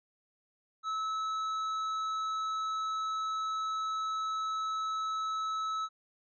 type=tone with tanh clipping; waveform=sine; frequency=1300 Hz; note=E6; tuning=24 cents flat; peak=-33 dBFS; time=0.83-5.89 s; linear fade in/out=50 ms; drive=9 dB; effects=resampled to 16000 Hz